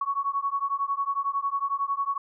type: beating tone pair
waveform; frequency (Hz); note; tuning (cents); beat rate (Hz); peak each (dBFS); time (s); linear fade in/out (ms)
sine; 1108.7 / 1119.7; C#6 / C#6; 0 / +17; 11; -28; 0.01-2.18; 5
effects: none